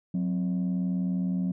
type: tone pair together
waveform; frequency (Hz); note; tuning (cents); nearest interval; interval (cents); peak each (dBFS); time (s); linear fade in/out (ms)
sine; 181.96 / 261.6; F#3 / C4; -29 / 0; tritone; 629; -24 / -31; 0.14-1.52; 5
effects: tanh soft clip ceiling -22 dBFS